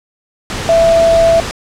sine tone in noise, 664 Hz, E5, 12 cents sharp, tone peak -6 dBFS, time 0.69-1.4 s, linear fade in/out 0 ms, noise pink, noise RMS -20 dBFS, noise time 0.5-1.51 s, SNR +11 dB, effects low-pass 7000 Hz 12 dB/octave

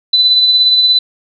sine tone with tremolo, 4000 Hz, B7, 21 cents sharp, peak -5 dBFS, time 0.13-0.99 s, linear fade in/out 5 ms, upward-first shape sine, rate 17 Hz, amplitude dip 35%, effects none

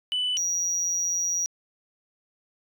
sine tone pair in turn, 2988 / 5762 Hz, F#7 / F#8, +16 / -47 cents, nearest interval major seventh, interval 1137 cents, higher second, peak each -22 dBFS, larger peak neither, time 0.12-0.37 / 0.37-1.46 s, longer second, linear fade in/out 0 ms, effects tanh soft clip ceiling -21 dBFS

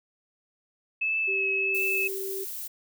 sine tone with vibrato, 2600 Hz, E7, 24 cents flat, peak -24 dBFS, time 1.01-2.08 s, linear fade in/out 10 ms, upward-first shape triangle, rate 1.5 Hz, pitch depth 23 cents each way
sine tone, 387.8 Hz, G4, 19 cents flat, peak -32 dBFS, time 1.27-2.45 s, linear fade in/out 20 ms
violet noise, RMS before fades -36 dBFS, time 1.74-2.68 s, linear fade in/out 10 ms
effects none

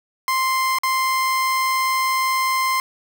30% pulse tone with dropouts, 1046.5 Hz, C6, in tune, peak -15 dBFS, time 0.28-2.8 s, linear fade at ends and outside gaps 1 ms, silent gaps 0.786-0.834 s, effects none

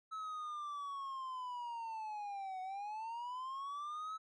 triangle linear two-way sweep, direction down then up, 1302 to 740 to 1302 Hz, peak -39 dBFS, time 0.11-4.18 s, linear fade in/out 20 ms, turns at 2.61 s, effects resampled to 22050 Hz

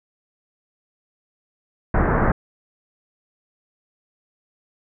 pink low-pass noise, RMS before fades -18 dBFS, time 1.94-2.32 s, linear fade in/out 5 ms, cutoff 1800 Hz, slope 48 dB/octave, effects none

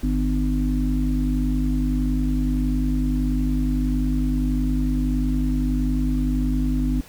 harmonic tone, 50.8 Hz, G#1, 38 cents flat, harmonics 1 / 3 / 5 / 6, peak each -21 / -29 / -23 / -31 dBFS, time 0.03-7.01 s, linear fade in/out 5 ms, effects pink hiss -46 dBFS RMS until 7.08 s

